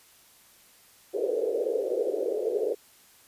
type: band-pass noise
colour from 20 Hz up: pink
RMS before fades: -28 dBFS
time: 1.13-2.75 s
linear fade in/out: 20 ms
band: 400 to 520 Hz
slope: 48 dB/octave
effects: white hiss -57 dBFS RMS until 3.27 s + resampled to 32000 Hz